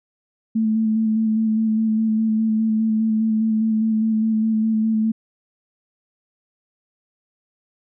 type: tone with vibrato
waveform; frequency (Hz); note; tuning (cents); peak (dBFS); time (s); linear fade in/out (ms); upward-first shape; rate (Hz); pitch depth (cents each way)
sine; 220; A3; 0; -16; 0.55-5.12; 10; square; 4.9; 17
effects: none